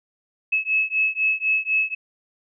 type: beating tone pair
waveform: sine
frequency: 2585 / 2589 Hz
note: E7 / E7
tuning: -34 / -32 cents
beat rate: 4 Hz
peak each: -22 dBFS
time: 0.52-1.95 s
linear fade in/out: 10 ms
effects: none